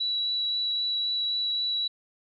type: tone with vibrato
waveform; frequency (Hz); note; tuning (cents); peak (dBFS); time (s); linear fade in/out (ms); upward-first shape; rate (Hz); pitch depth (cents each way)
sine; 3924; B7; -12; -25; 0-1.88; 10; sine; 3.8; 8
effects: none